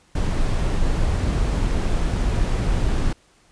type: noise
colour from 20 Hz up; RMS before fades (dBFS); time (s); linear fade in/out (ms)
brown; -20; 0.15-3.13; 5
effects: pink hiss -57 dBFS RMS until 3.51 s + resampled to 22050 Hz